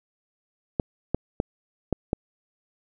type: clicks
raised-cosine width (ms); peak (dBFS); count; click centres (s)
2; -9; 5; 0.798 / 1.146 / 1.401 / 1.927 / 2.131
effects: none